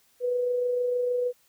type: tone with amplitude modulation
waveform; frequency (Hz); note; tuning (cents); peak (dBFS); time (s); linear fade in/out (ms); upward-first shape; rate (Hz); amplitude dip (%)
sine; 492.7; B4; -4; -22; 0.2-1.33; 50; sine; 26.5; 30
effects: white hiss -64 dBFS RMS until 1.48 s